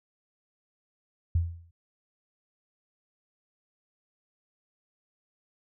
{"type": "tone with exponential decay", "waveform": "sine", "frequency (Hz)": 84.6, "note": "E2", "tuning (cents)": 45, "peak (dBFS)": -19, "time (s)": [1.35, 1.71], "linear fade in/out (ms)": 5, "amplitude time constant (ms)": 77, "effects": []}